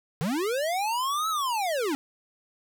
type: linear two-way sweep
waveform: square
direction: up then down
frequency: 139.9 to 1322 to 261.1 Hz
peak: -26 dBFS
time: 0.21-1.95 s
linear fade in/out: 0 ms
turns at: 1.29 s
effects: none